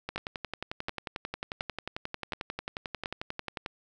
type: two click trains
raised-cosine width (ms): 0.3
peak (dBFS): -16 / -18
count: 5 / 41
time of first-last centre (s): 0.16-3.059 / 0.09-3.661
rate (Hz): 1.38 / 11.2
effects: none